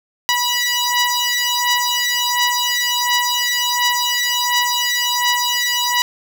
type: beating tone pair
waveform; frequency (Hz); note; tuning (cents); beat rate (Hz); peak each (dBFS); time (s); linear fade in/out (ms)
10% pulse; 975 / 976.4; B5 / B5; -23 / -20; 1.4; -10; 0.29-6.02; 0
effects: none